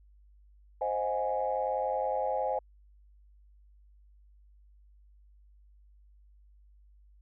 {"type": "chord", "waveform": "sine", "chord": "F minor seventh", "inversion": "second", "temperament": "equal with one note detuned", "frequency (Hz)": [523.3, 622.3, 713.1, 830.6], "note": ["C5", "Eb5", "F5", "Ab5"], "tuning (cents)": [0, 0, 36, 0], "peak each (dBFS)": [-32, -34, -36, -32], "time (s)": [0.81, 2.59], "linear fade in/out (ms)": 5, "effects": ["tanh soft clip ceiling -18 dBFS", "added 50 Hz sine -56 dBFS peak until 7.21 s"]}